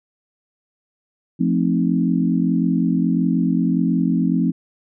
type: chord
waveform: sine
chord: F dominant seventh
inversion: none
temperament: equal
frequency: 174.61 / 220 / 261.6 / 311.1 Hz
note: F3 / A3 / C4 / Eb4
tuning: 0 / 0 / 0 / 0 cents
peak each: -19 / -22 / -20 / -25 dBFS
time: 1.39-4.52 s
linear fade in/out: 20 ms
effects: none